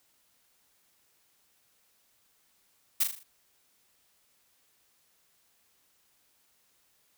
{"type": "noise with echo", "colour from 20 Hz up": "blue", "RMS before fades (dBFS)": -24, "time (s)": [3, 3.04], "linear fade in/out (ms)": 10, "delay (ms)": 39, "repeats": 5, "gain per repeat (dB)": -6, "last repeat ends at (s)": 3.235, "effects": ["white hiss -69 dBFS RMS until 7.17 s"]}